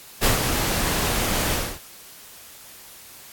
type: noise with ADSR envelope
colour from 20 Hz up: pink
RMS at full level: -17 dBFS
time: 0.21-1.8 s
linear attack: 37 ms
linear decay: 130 ms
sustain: -6 dB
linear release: 270 ms
effects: white hiss -44 dBFS RMS until 3.32 s + AAC 64 kbps